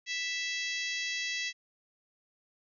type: harmonic tone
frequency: 659.3 Hz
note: E5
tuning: in tune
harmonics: 3 / 4 / 5 / 6 / 7 / 8 / 9 / 10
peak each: -36 / -38 / -40 / -42 / -43 / -44 / -45 / -46 dBFS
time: 0.06-1.53 s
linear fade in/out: 50 ms
effects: none